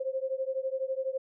sine beating tone pair, 523.3 / 535.3 Hz, C5 / C5, 0 / +39 cents, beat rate 12 Hz, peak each -32 / -33 dBFS, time 0-1.18 s, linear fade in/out 10 ms, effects none

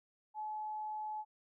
sine tone, 856 Hz, A5, 48 cents flat, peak -38 dBFS, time 0.34-1.25 s, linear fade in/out 50 ms, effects none

